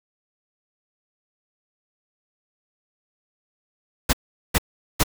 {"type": "noise bursts", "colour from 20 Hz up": "pink", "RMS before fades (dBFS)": -18, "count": 3, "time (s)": [4.09, 5.036], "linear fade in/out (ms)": 10, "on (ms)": 42, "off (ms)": 410, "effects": []}